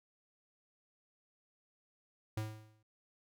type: tone with exponential decay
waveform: square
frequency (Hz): 108.4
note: A2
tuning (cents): -25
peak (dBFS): -34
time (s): 2.37-2.83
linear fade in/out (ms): 5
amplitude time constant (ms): 98
effects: none